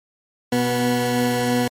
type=tone pair together; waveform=20% pulse; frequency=123.89 / 244.8 Hz; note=B2 / B3; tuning=+6 / -15 cents; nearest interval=octave; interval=1179 cents; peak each=-20 / -14 dBFS; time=0.52-1.68 s; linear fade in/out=5 ms; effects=MP3 64 kbps